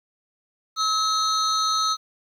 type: tone cluster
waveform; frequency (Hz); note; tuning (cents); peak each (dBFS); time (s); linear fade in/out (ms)
sine; 1286 / 3791 / 4210 / 6150; E6 / A#7 / C8 / G8; -43 / +28 / +10 / -34; -21 / -27 / -25 / -29; 0.76-1.97; 50
effects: tanh soft clip ceiling -14 dBFS + 9-bit